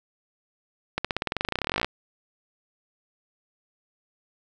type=accelerating click train; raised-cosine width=0.3 ms; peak=-9 dBFS; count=26; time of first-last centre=0.98-1.846 s; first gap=66 ms; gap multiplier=0.94; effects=none